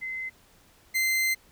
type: tone pair in turn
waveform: sine / 40% pulse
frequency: 2056 / 2075 Hz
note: C7 / C7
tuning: -31 / -15 cents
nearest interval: unison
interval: 16 cents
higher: second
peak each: -31 / -22 dBFS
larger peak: second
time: 0.01-0.3 / 0.94-1.35 s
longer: second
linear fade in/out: 20 ms
effects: pink hiss -59 dBFS RMS until 1.51 s